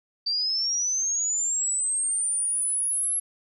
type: linear sweep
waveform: sine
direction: up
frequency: 4615 to 11175 Hz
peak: -23 dBFS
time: 0.26-3.2 s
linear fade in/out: 10 ms
effects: none